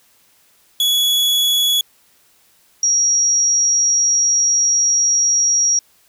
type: tone pair in turn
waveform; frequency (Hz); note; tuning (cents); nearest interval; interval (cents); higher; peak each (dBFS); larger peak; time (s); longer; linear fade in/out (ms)
40% pulse / sine; 3383 / 5676; G#7 / F8; +31 / +27; major sixth; 896; second; -12; neither; 0.8-1.81 / 2.83-5.79; second; 2
effects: white hiss -55 dBFS RMS until 6.08 s